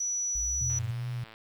sine tone, 5900 Hz, F#8, 6 cents flat, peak -28 dBFS, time 0-0.79 s, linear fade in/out 5 ms
sine exponential sweep, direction up, 55 to 105.7 Hz, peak -34 dBFS, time 0.35-0.91 s, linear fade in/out 5 ms
sine tone with vibrato, 121.7 Hz, B2, 25 cents flat, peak -31 dBFS, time 0.61-1.24 s, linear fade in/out 5 ms, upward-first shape sine, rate 2.6 Hz, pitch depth 28 cents each way
click train, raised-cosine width 0.3 ms, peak -32 dBFS, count 72, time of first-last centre 0.7-1.34 s, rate 111 Hz
effects 9-bit

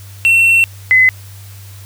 triangle / sine tone pair in turn, 2710 / 2030 Hz, E7 / B6, +47 / +47 cents, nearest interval perfect fourth, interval 500 cents, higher first, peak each -5 dBFS, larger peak neither, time 0.25-0.64 / 0.91-1.09 s, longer first, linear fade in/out 0 ms, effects added 98 Hz sine -32 dBFS peak until 1.85 s + white hiss -41 dBFS RMS until 1.85 s

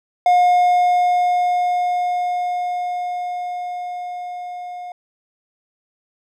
triangle tone with level ramp, 716 Hz, F5, 43 cents sharp, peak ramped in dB -8 to -27 dBFS, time 0.26-4.92 s, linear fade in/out 2 ms, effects none

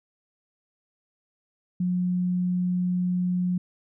sine tone, 180 Hz, F#3, 47 cents flat, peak -22 dBFS, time 1.8-3.58 s, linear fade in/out 5 ms, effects none

